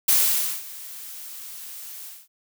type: noise with ADSR envelope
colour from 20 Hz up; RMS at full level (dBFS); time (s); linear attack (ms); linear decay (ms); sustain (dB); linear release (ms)
blue; -17; 0.08-2.28; 8; 530; -21; 230
effects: none